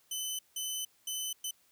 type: tone bursts at uneven times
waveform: 15% pulse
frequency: 3029 Hz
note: F#7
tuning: 40 cents sharp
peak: -27 dBFS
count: 4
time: 0.11-0.39 / 0.56-0.85 / 1.07-1.33 / 1.44-1.51 s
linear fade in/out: 5 ms
effects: white hiss -68 dBFS RMS until 1.71 s